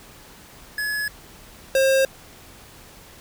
square tone pair in turn, 1697 / 534.5 Hz, G#6 / C5, +37 / +37 cents, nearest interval octave + minor sixth, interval 2000 cents, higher first, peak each -24 / -16 dBFS, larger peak second, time 0.78-1.08 / 1.75-2.05 s, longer neither, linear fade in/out 2 ms, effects pink hiss -46 dBFS RMS until 3.2 s

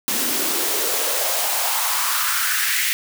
white noise with high-pass filter sweep, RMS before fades -21 dBFS, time 0.08-2.93 s, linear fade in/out 0 ms, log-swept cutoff 230 to 2100 Hz, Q 3.5, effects none

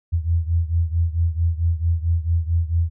sine beating tone pair, 82.41 / 86.91 Hz, E2 / F2, 0 / -8 cents, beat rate 4.5 Hz, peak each -19 / -22 dBFS, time 0.12-2.9 s, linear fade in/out 20 ms, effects none

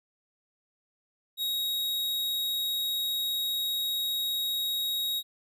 45% pulse tone, 3787 Hz, A#7, 27 cents sharp, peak -28 dBFS, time 1.37-5.23 s, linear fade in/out 50 ms, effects none

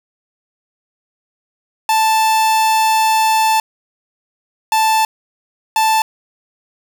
45% pulse tone bursts at uneven times, 880 Hz, A5, in tune, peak -11 dBFS, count 3, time 1.89-3.6 / 4.72-5.05 / 5.76-6.02 s, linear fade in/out 2 ms, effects none

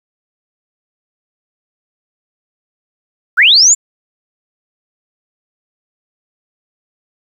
sine linear sweep, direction up, 1286 to 7360 Hz, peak -4 dBFS, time 3.37-3.75 s, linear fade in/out 20 ms, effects 7-bit

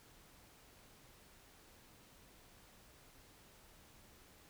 silence, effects pink hiss -63 dBFS RMS until 4.49 s

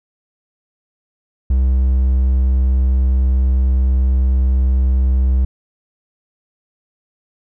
triangle tone, 64.6 Hz, C2, 21 cents flat, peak -9 dBFS, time 1.5-5.45 s, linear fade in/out 5 ms, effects none

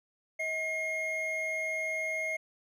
triangle tone pair together, 637.9 / 2143 Hz, D#5 / C7, +43 / +41 cents, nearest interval octave + major sixth, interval 2098 cents, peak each -35 / -30 dBFS, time 0.39-2.37 s, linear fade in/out 10 ms, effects none

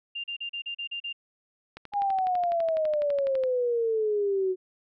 sine tone bursts, 2794 Hz, F7, in tune, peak -31 dBFS, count 8, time 0.15-1.129 s, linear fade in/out 10 ms, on 90 ms, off 37 ms
click train, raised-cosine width 0.3 ms, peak -25 dBFS, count 21, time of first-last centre 1.77-3.437 s, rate 12 Hz
sine exponential sweep, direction down, 824 to 367.5 Hz, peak -23 dBFS, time 1.92-4.56 s, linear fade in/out 50 ms
effects none

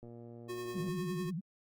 click train, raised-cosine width 2 ms, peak -38 dBFS, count 102, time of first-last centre 0.03-0.886 s, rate 118 Hz
square tone with tremolo, 362.4 Hz, F#4, 36 cents flat, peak -38 dBFS, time 0.48-1.31 s, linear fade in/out 20 ms, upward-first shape sine, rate 10 Hz, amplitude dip 40%
sine tone with vibrato, 174.61 Hz, F3, in tune, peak -35 dBFS, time 0.74-1.41 s, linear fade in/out 20 ms, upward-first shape sine, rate 11 Hz, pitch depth 200 cents each way
effects Opus 48 kbps

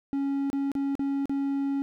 triangle tone with dropouts, 277.2 Hz, C#4, in tune, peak -23 dBFS, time 0.13-1.82 s, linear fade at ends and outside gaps 0 ms, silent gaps 0.501-0.53 / 0.717-0.752 / 0.953-0.994 / 1.256-1.295 s, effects none

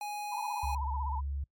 square tone, 830.6 Hz, G#5, in tune, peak -36 dBFS, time 0.01-0.75 s, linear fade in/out 2 ms
sine tone with vibrato, 930 Hz, A#5, 4 cents flat, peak -35 dBFS, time 0.31-1.21 s, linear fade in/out 20 ms, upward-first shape sine, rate 16 Hz, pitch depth 130 cents each way
sine tone with pitch glide, 69.3 to 69.94 Hz, C#2 to C#2, 0 to +16 cents, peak -32 dBFS, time 0.63-1.44 s, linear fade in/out 5 ms, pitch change +16 cents, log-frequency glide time 0.83-1.13 s
effects noise-tail reverb RT60 0.1 s tail -23 dB re dry + MP3 96 kbps

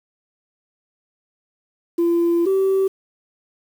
sine tone pair in turn, 341 / 385.1 Hz, F4 / G4, -41 / -31 cents, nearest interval major second, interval 210 cents, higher second, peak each -13 dBFS, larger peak neither, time 1.98-2.46 / 2.46-2.88 s, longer first, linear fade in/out 10 ms, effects tanh soft clip ceiling -12 dBFS + 7-bit

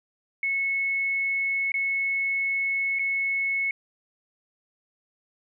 sine tone with dropouts, 2196 Hz, C#7, 17 cents flat, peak -23 dBFS, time 0.43-3.71 s, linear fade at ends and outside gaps 2 ms, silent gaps 1.719-1.741 / 2.988-2.993 s, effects none

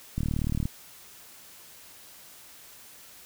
click train, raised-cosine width 5 ms, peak -16 dBFS, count 19, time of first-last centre 0.18-0.655 s, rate 37.9 Hz, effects white hiss -50 dBFS RMS until 3.25 s

